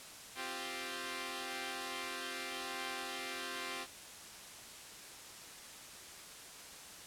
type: chord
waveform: 5% pulse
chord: C suspended fourth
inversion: none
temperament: equal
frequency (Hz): 261.6 / 349.2 / 392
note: C4 / F4 / G4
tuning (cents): 0 / 0 / 0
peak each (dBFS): -34 / -33 / -33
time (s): 0.35-3.87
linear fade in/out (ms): 50
effects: white hiss -51 dBFS RMS until 7.06 s + low-pass 10000 Hz 12 dB/octave